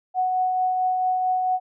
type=tone with tremolo; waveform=sine; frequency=740 Hz; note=F#5; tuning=in tune; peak=-18 dBFS; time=0.14-1.6 s; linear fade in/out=50 ms; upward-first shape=triangle; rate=4.5 Hz; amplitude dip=30%; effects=none